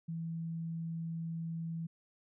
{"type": "tone", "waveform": "sine", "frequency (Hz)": 164.81, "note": "E3", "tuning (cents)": 0, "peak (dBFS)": -36, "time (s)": [0.08, 1.87], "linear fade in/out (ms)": 10, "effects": []}